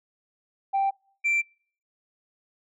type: tone pair in turn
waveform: sine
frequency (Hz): 784 / 2349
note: G5 / D7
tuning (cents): 0 / 0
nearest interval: octave + perfect fifth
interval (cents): 1900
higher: second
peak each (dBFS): -19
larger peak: neither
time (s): 0.73-0.91 / 1.24-1.42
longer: neither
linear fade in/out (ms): 20
effects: noise-tail reverb RT60 0.5 s tail -26 dB re dry + tanh soft clip ceiling -19 dBFS